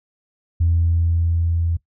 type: tone with level ramp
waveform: sine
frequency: 84 Hz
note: E2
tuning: 33 cents sharp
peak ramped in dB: -13 to -17 dBFS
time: 0.6-1.77 s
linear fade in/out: 10 ms
effects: noise-tail reverb RT60 0.1 s tail -18 dB re dry + tanh soft clip ceiling -9 dBFS

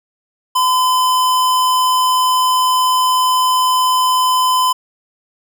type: tone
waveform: square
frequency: 1017 Hz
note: C6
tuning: 50 cents flat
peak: -12 dBFS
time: 0.55-4.73 s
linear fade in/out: 10 ms
effects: none

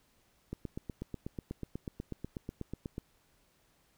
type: click train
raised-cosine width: 3 ms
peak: -25 dBFS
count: 21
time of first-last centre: 0.53-2.981 s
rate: 8.16 Hz
effects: pink hiss -70 dBFS RMS until 3.97 s

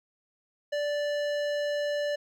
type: tone with hard clipping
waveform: sine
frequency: 585 Hz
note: D5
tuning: 7 cents flat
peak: -29 dBFS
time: 0.72-2.16 s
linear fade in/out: 10 ms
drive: 15 dB
effects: none

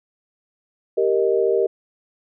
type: chord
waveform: sine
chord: Eb major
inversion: first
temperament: equal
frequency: 392 / 466.2 / 622.3 Hz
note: G4 / Bb4 / Eb5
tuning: 0 / 0 / 0 cents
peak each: -19 / -19 / -24 dBFS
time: 0.97-1.67 s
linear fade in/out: 10 ms
effects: none

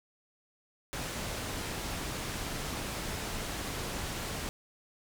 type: low-pass noise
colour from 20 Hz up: pink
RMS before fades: -37 dBFS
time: 0.93-4.49 s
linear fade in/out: 0 ms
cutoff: 11000 Hz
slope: 12 dB/octave
effects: none

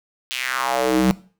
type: tone with high-pass filter sweep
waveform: square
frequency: 63.8 Hz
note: C2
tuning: 43 cents flat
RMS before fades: -20 dBFS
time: 0.31-1.11 s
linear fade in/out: 0 ms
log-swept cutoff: 3200 to 190 Hz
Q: 3.1
effects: noise-tail reverb RT60 0.4 s tail -19 dB re dry

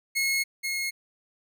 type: tone pair in turn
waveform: sawtooth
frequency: 2171 / 2161 Hz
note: C#7 / C#7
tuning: -37 / -45 cents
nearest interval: unison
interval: 8 cents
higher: first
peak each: -20 / -24 dBFS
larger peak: first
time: 0.15-0.44 / 0.63-0.91 s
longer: first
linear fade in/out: 20 ms
effects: none

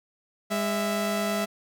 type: tone pair together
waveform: sawtooth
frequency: 203.7 / 660 Hz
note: G#3 / E5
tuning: -33 / +2 cents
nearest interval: octave + minor sixth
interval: 2035 cents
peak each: -24 dBFS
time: 0.5-1.46 s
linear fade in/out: 20 ms
effects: none

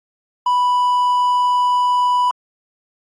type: tone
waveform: triangle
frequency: 987.8 Hz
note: B5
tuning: in tune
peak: -11 dBFS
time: 0.46-2.31 s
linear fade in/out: 5 ms
effects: AAC 32 kbps

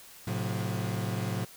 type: chord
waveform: 40% pulse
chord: F# diminished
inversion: first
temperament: equal with one note detuned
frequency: 110 / 130.81 / 180.88 Hz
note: A2 / C3 / F#3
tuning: 0 / 0 / -39 cents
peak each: -32 / -35 / -34 dBFS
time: 0.27-1.45 s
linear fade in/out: 5 ms
effects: white hiss -51 dBFS RMS until 1.56 s

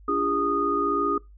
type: tone cluster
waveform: sine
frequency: 289.7 / 344.4 / 406.3 / 1235 Hz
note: D4 / F4 / G#4 / D#6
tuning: -24 / -24 / -38 / -13 cents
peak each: -28 / -31 / -28 / -24 dBFS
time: 0.08-1.18 s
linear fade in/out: 5 ms
effects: noise-tail reverb RT60 0.2 s tail -22 dB re dry + added 50 Hz sine -46 dBFS peak until 1.37 s

